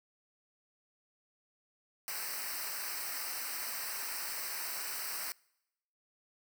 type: noise with comb filter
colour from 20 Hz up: white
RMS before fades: -39 dBFS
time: 2.08-5.32 s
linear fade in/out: 0 ms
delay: 0.29 ms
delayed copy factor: -0.9
effects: noise-tail reverb RT60 0.9 s tail -26 dB re dry